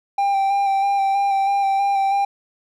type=tone with vibrato; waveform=triangle; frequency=790 Hz; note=G5; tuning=13 cents sharp; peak=-14 dBFS; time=0.18-2.25 s; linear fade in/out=5 ms; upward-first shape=square; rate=3.1 Hz; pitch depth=17 cents each way; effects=none